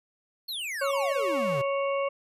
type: exponential sweep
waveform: square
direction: down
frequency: 4435 to 123.6 Hz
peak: -32 dBFS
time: 0.48-1.62 s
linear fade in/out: 10 ms
type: harmonic tone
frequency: 554.4 Hz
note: C#5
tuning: in tune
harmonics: 1 / 2 / 4 / 5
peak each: -26 / -32 / -38 / -40 dBFS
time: 0.81-2.09 s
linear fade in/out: 10 ms
effects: resampled to 32000 Hz